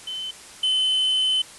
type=tone pair in turn; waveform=sine / triangle; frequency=3058 / 3046 Hz; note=G7 / F#7; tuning=-44 / +50 cents; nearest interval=unison; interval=6 cents; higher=first; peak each=-28 / -17 dBFS; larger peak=second; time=0.07-0.31 / 0.63-1.42 s; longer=second; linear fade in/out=5 ms; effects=white hiss -43 dBFS RMS until 1.58 s + resampled to 24000 Hz

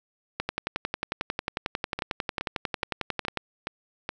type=two click trains; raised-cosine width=0.3 ms; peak=-11 / -14 dBFS; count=34 / 6; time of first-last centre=0.4-3.373 / 1.99-4.091 s; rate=11.1 / 2.38 Hz; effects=none

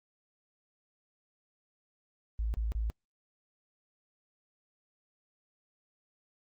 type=tone bursts; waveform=sine; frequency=55 Hz; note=A1; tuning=in tune; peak=-29 dBFS; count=3; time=2.39-2.9 s; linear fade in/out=0 ms; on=150 ms; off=30 ms; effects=Opus 32 kbps

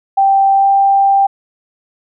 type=tone with pitch glide; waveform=sine; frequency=783 to 787.5 Hz; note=G5 to G5; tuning=-2 to +8 cents; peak=-7 dBFS; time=0.17-1.27 s; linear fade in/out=10 ms; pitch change=+10 cents; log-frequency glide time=0.53-0.67 s; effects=none

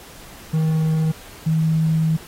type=tone pair in turn; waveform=triangle / sine; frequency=158.4 / 159.59 Hz; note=D#3 / D#3; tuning=+31 / +44 cents; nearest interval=unison; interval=13 cents; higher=second; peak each=-14 / -15 dBFS; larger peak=first; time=0.53-1.12 / 1.46-2.17 s; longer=second; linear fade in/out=10 ms; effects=pink hiss -42 dBFS RMS until 2.27 s + AAC 48 kbps

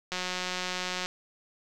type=click train; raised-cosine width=0.2 ms; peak=-15 dBFS; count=172; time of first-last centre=0.12-1.06 s; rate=182 Hz; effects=none

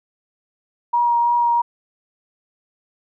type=tone with vibrato; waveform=sine; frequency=950 Hz; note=A#5; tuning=33 cents sharp; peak=-14 dBFS; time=0.93-1.62 s; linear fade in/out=10 ms; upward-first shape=triangle; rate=3 Hz; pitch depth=14 cents each way; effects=none

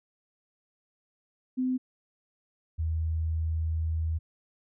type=tone pair in turn; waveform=sine; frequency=255.8 / 80.38 Hz; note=C4 / E2; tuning=-39 / -43 cents; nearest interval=octave + minor sixth; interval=2004 cents; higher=first; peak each=-25 / -26 dBFS; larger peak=first; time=1.57-1.78 / 2.78-4.19 s; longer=second; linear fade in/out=20 ms; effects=none

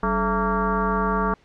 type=tone with frequency modulation; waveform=sine; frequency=670 Hz; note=E5; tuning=28 cents sharp; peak=-19 dBFS; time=0.03-1.34 s; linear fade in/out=2 ms; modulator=239 Hz; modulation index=2.9; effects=pink hiss -57 dBFS RMS until 1.44 s + low-pass 4000 Hz 12 dB/octave

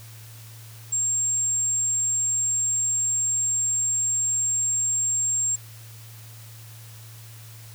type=tone; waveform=sine; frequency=7459 Hz; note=A#8; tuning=in tune; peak=-21 dBFS; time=0.92-5.56 s; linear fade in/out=10 ms; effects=added 112 Hz sine -42 dBFS peak until 7.74 s + white hiss -48 dBFS RMS until 7.74 s

